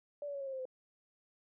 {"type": "tone with pitch steps", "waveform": "sine", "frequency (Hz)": [581, 569.4, 558, 546.8, 535.9, 525.1, 514.6], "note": ["D5", "C#5", "C#5", "C#5", "C5", "C5", "C5"], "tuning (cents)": [-19, 46, 11, -24, 41, 6, -29], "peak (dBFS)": -38, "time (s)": [0.22, 0.654], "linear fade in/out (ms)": 2, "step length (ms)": 62, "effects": []}